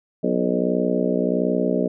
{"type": "harmonic tone with a mistuned harmonic", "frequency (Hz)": 61.4, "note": "B1", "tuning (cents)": -9, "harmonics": [3, 4, 5, 6, 7, 8, 9, 10], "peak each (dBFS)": [-25, -24, -27, -29, -25, -30, -30, -27], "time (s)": [0.23, 1.88], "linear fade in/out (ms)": 10, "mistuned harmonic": 8, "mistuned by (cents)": 26, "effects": []}